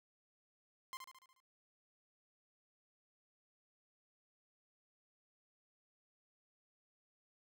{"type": "tone with echo", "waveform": "sawtooth", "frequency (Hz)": 1046.5, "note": "C6", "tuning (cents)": 0, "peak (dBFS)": -40, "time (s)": [0.93, 0.97], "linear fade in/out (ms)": 0, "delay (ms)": 72, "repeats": 6, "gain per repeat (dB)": -5, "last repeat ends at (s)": 1.402, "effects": []}